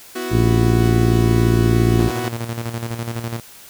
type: chord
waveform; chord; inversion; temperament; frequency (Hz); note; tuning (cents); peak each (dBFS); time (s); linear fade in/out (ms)
sawtooth; B suspended fourth; none; equal; 246.9 / 329.6 / 370; B3 / E4 / F#4; 0 / 0 / 0; -26 / -27 / -21; 0.15-2.29; 10
type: harmonic tone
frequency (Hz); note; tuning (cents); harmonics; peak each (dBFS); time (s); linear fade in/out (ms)
57.3; A#1; -29; 1 / 2 / 3 / 4 / 5 / 6 / 7; -21 / -15 / -24 / -22 / -25 / -20 / -26; 0.3-2.12; 50
type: tone with tremolo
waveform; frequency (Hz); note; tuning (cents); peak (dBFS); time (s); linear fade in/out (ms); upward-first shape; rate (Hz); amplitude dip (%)
sawtooth; 116.2; A#2; -5; -18; 1.99-3.4; 0; square; 12; 55
effects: white hiss -42 dBFS RMS until 3.69 s